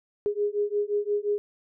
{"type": "beating tone pair", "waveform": "sine", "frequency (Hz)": [410, 415.7], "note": ["G#4", "G#4"], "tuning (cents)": [-22, 2], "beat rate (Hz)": 5.7, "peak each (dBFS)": -27, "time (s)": [0.26, 1.38], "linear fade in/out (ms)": 0, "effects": []}